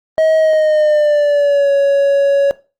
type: tone with pitch glide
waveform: triangle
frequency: 635 to 559.2 Hz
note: D#5 to C#5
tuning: +35 to +15 cents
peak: -7 dBFS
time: 0.18-2.51 s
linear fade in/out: 0 ms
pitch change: -220 cents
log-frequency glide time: 0.38-1.71 s
effects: noise-tail reverb RT60 0.3 s tail -18 dB re dry + Opus 24 kbps